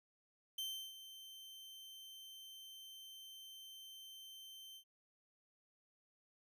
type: tone with ADSR envelope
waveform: 40% pulse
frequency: 3105 Hz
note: G7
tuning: 17 cents flat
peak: -39 dBFS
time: 0.58-4.84 s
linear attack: 5 ms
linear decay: 340 ms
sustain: -13 dB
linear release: 77 ms
effects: none